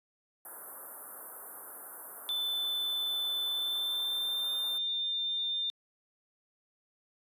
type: band-stop noise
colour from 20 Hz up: white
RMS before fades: -43 dBFS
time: 0.45-4.78 s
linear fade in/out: 2 ms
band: 1500 to 10000 Hz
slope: 48 dB/octave
type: tone with pitch glide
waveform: sine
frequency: 3520 to 3602 Hz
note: A7 to A7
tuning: 0 to +40 cents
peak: -30 dBFS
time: 2.29-5.7 s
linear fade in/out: 0 ms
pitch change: +40 cents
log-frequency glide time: 3.48-4.55 s
effects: high-pass 400 Hz 12 dB/octave + resampled to 32000 Hz